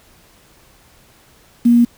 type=tone with quantisation; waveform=sine; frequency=237.7 Hz; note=A#3; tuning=34 cents sharp; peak=-7 dBFS; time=1.65-1.85 s; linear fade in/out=10 ms; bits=6; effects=pink hiss -50 dBFS RMS until 1.97 s